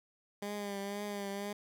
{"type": "tone with vibrato", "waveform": "15% pulse", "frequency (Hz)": 202.2, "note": "G#3", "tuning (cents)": -46, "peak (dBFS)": -31, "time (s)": [0.42, 1.53], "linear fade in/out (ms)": 5, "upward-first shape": "triangle", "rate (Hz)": 2, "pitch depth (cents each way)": 44, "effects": []}